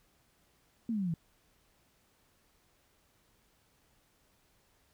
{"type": "exponential sweep", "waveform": "sine", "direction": "down", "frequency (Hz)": [238.2, 157.7], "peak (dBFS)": -30, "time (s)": [0.89, 1.14], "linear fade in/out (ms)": 2, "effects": ["pink hiss -70 dBFS RMS until 4.93 s"]}